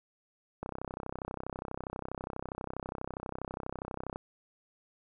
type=click train; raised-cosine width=1 ms; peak=-23 dBFS; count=115; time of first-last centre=0.63-4.159 s; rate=32.3 Hz; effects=none